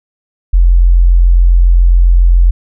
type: tone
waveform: sine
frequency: 43.65 Hz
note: F1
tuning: in tune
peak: -3 dBFS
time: 0.53-2.51 s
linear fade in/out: 10 ms
effects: none